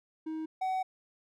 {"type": "tone pair in turn", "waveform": "triangle", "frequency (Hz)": [316.3, 752.3], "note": ["D#4", "F#5"], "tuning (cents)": [29, 29], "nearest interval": "octave + minor third", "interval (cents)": 1500, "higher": "second", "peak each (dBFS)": [-32, -27], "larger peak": "second", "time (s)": [[0.26, 0.46], [0.61, 0.83]], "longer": "second", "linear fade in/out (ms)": 10, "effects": []}